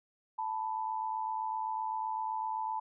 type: tone pair together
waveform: sine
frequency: 880 / 987.8 Hz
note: A5 / B5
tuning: 0 / 0 cents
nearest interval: major second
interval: 200 cents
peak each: -34 / -37 dBFS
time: 0.38-2.8 s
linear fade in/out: 10 ms
effects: none